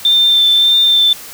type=tone with vibrato; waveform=sine; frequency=3569 Hz; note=A7; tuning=24 cents sharp; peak=-7 dBFS; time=0.05-1.13 s; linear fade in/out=2 ms; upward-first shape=sine; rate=1.7 Hz; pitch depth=15 cents each way; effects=white hiss -32 dBFS RMS until 1.33 s